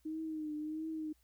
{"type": "tone with vibrato", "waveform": "sine", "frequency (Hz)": 310.3, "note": "D#4", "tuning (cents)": -5, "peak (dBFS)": -37, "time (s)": [0.05, 1.13], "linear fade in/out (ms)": 10, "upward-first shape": "triangle", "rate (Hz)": 1.5, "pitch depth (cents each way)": 60, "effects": ["added 60 Hz sine -70 dBFS peak until 1.23 s", "white hiss -75 dBFS RMS until 1.23 s"]}